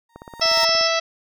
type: tone with exponential growth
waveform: 35% pulse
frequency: 929 Hz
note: A#5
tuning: 6 cents flat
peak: -19 dBFS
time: 0.09-0.65 s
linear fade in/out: 5 ms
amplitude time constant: 120 ms
type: click train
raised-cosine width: 1 ms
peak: -22 dBFS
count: 12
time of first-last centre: 0.16-0.811 s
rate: 16.9 Hz
type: tone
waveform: sine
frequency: 5274 Hz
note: E8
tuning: in tune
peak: -20 dBFS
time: 0.41-0.88 s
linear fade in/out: 10 ms
type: harmonic tone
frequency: 659.3 Hz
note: E5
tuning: in tune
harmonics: 1 / 2 / 3 / 4 / 5 / 6 / 7 / 8 / 9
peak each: -22 / -25 / -27 / -28 / -29 / -30 / -30 / -31 / -32 dBFS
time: 0.41-1 s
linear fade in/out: 10 ms
effects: none